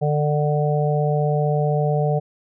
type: harmonic tone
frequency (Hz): 148.7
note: D3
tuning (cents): +22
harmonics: 1 / 3 / 4 / 5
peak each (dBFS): -19 / -24 / -25 / -26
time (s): 0.01-2.2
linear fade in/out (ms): 20
effects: none